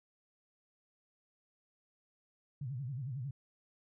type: tone with vibrato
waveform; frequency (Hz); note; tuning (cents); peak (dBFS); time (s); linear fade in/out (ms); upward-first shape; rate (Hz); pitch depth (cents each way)
sine; 130.81; C3; 0; -37; 2.61-3.31; 5; sine; 11; 190
effects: none